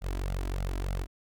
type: tone with flanger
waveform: sawtooth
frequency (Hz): 46.25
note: F#1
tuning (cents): 0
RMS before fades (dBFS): -32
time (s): 0.01-1.07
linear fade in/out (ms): 50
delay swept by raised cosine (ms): 1.4 to 3.1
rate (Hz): 3.3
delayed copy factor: +0.85
effects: none